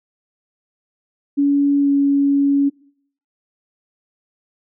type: tone with pitch glide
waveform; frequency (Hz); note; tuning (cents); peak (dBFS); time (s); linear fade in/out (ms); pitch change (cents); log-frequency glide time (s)
sine; 283.2 to 280.6; C#4 to C#4; +37 to +21; -12; 1.37-2.7; 20; -16; 1.8-1.9
effects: noise-tail reverb RT60 0.6 s tail -23 dB re dry